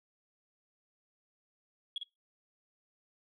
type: tone with echo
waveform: sine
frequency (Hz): 3322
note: G#7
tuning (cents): 0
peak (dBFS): -32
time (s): 1.96-1.98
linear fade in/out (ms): 2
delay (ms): 52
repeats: 1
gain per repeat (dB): -4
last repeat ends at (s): 2.032
effects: noise-tail reverb RT60 0.2 s tail -23 dB re dry + tanh soft clip ceiling -30 dBFS